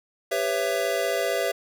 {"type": "chord", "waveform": "square", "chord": "C# half-diminished seventh", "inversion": "second", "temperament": "just", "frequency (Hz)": [399.1, 498.9, 554.4, 665.2], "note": ["G4", "B4", "C#5", "E5"], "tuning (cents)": [31, 17, 0, 16], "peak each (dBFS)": [-31, -30, -30, -28], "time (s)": [0.31, 1.52], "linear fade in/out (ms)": 10, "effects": []}